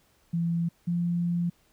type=tone pair in turn; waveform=sine; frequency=168.9 / 172.85 Hz; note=E3 / F3; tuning=+42 / -18 cents; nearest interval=unison; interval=40 cents; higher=second; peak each=-24 dBFS; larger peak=neither; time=0.33-0.69 / 0.87-1.5 s; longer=second; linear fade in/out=10 ms; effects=pink hiss -65 dBFS RMS until 1.72 s